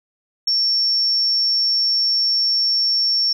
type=tone; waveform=sine; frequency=5460 Hz; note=F8; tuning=40 cents flat; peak=-15 dBFS; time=0.47-3.33 s; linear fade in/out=5 ms; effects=8-bit